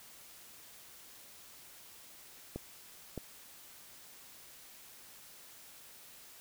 clicks, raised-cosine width 2 ms, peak -25 dBFS, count 2, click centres 2.56 / 3.177 s, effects white hiss -55 dBFS RMS until 6.4 s

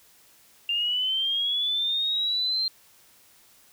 sine linear sweep, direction up, 2785 to 4173 Hz, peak -23 dBFS, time 0.69-2.68 s, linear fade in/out 2 ms, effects white hiss -57 dBFS RMS until 3.72 s

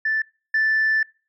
sine tone pair in turn, 1760 / 1760 Hz, A6 / A6, 0 / 0 cents, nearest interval unison, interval 0 cents, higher neither, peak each -18 / -15 dBFS, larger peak second, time 0.05-0.22 / 0.54-1.03 s, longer second, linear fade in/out 5 ms, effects noise-tail reverb RT60 0.4 s tail -26 dB re dry + tanh soft clip ceiling -14 dBFS

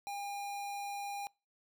square tone, 807 Hz, G#5, 50 cents flat, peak -39 dBFS, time 0.07-1.27 s, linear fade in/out 0 ms, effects noise-tail reverb RT60 0.3 s tail -26 dB re dry

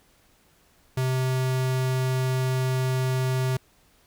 square tone, 129.6 Hz, C3, 16 cents flat, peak -23 dBFS, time 0.97-3.57 s, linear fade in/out 5 ms, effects pink hiss -61 dBFS RMS until 4.06 s

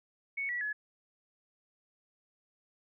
sine tone with pitch steps, 2217 / 1941.2 / 1699.7 Hz, C#7 / B6 / G#6, 0 / -30 / +40 cents, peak -32 dBFS, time 0.37-0.73 s, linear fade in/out 10 ms, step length 120 ms, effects none

